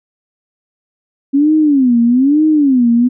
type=tone with vibrato; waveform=sine; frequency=270 Hz; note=C#4; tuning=45 cents flat; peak=-7 dBFS; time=1.33-3.09 s; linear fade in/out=20 ms; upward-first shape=sine; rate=1.1 Hz; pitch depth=250 cents each way; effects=none